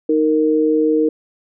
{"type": "tone pair together", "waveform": "sine", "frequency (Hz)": [311.1, 463.2], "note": ["D#4", "A#4"], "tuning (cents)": [0, -11], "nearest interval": "perfect fifth", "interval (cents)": 689, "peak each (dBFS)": -15, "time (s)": [0.09, 1.09], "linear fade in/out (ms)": 5, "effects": []}